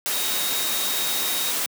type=tone in noise; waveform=sine; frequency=3754 Hz; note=A#7; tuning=11 cents sharp; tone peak=-29 dBFS; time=0.12-1.51 s; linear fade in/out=0 ms; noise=white; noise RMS=-25 dBFS; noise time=0.06-1.66 s; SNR=-7 dB; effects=high-pass 200 Hz 12 dB/octave